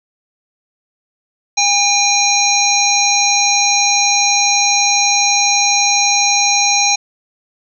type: harmonic tone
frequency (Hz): 808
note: G#5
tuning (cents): -48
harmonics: 1 / 3 / 5 / 7 / 8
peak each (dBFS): -17 / -17 / -17 / -17 / -17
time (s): 1.57-6.96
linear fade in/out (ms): 10
effects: none